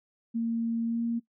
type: tone with pitch glide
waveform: sine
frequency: 230 to 232.9 Hz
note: A#3 to A#3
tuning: -23 to -1 cents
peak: -26 dBFS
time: 0.34-1.2 s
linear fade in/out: 20 ms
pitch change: +22 cents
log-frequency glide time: 0.85-1.02 s
effects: noise-tail reverb RT60 0.1 s tail -18 dB re dry